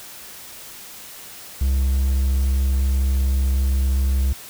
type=tone; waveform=triangle; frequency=66.5 Hz; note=C2; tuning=29 cents sharp; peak=-14 dBFS; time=1.61-4.33 s; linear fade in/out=5 ms; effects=white hiss -39 dBFS RMS until 4.49 s

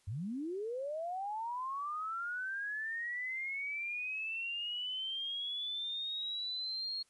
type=linear sweep; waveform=sine; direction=up; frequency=86 to 4302 Hz; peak=-36 dBFS; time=0.07-7.03 s; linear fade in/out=10 ms; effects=white hiss -71 dBFS RMS until 7.09 s + resampled to 24000 Hz

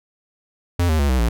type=tone with pitch steps; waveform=square; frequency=87.31 / 78.69 / 70.92 / 63.91 / 57.6 Hz; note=F2 / D#2 / C#2 / C2 / A#1; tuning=0 / +20 / +40 / -40 / -20 cents; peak=-16 dBFS; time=0.79-1.29 s; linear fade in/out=5 ms; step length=100 ms; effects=none

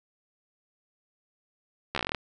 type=slowing click train; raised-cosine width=0.3 ms; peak=-13 dBFS; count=11; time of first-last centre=1.95-2.148 s; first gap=13 ms; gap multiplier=1.09; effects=none

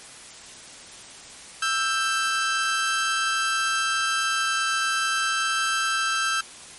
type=tone pair together; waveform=sawtooth; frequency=1323 / 1575.1 Hz; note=E6 / G6; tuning=+6 / +8 cents; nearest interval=minor third; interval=302 cents; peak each=-21 dBFS; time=1.62-6.41 s; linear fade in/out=5 ms; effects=white hiss -43 dBFS RMS until 6.78 s + MP3 48 kbps

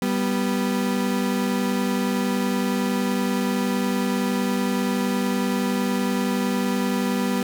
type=tone pair together; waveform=35% pulse; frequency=195.09 / 245.8 Hz; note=G3 / B3; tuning=-8 / -8 cents; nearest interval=major third; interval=400 cents; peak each=-22 dBFS; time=0.02-7.43 s; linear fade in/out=2 ms; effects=none

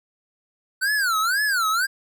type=tone with vibrato; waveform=square; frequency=1480 Hz; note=F#6; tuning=in tune; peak=-20 dBFS; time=0.81-1.87 s; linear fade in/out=20 ms; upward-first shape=sine; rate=2 Hz; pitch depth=260 cents each way; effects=none

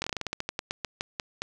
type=slowing click train; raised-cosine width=0.2 ms; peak=-13 dBFS; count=17; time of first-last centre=0.02-1.42 s; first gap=21 ms; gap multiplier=1.17; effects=none

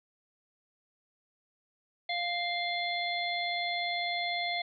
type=harmonic tone with a mistuned harmonic; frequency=698 Hz; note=F5; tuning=1 cent flat; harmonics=1 / 3 / 5 / 6; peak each=-34 / -34 / -37 / -39 dBFS; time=2.09-4.62 s; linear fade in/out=5 ms; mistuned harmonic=5; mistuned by=-23 cents; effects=none

